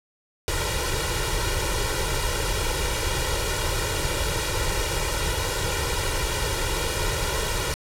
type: noise with comb filter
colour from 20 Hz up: pink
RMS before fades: -25 dBFS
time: 0.48-7.74 s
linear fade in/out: 0 ms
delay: 2.1 ms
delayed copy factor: +0.9
effects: low-pass 11000 Hz 12 dB/octave